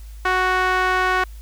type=tone with band-pass filter; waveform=sawtooth; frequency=370 Hz; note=F#4; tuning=in tune; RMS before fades=-19 dBFS; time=0.25-1.24 s; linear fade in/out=5 ms; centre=1400 Hz; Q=1.7; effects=added 53 Hz sine -34 dBFS peak until 1.41 s + white hiss -52 dBFS RMS until 1.41 s